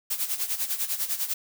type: noise with tremolo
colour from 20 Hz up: blue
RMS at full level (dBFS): -26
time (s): 0.1-1.34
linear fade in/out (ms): 10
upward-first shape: sine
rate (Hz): 10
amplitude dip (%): 75
effects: none